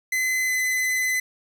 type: tone with pitch glide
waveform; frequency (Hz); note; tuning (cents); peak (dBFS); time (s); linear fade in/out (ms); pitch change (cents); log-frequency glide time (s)
45% pulse; 2036 to 2023; C7 to B6; -48 to +41; -21; 0.12-1.2; 5; -11; 0.46-0.52
effects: none